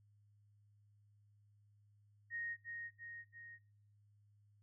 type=tone with echo; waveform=sine; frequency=1864.7 Hz; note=A#6; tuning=in tune; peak=-40 dBFS; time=2.3-2.57 s; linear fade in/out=50 ms; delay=340 ms; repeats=3; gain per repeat=-4 dB; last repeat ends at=3.59 s; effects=noise-tail reverb RT60 0.6 s tail -23 dB re dry + added 103 Hz sine -67 dBFS peak until 4.62 s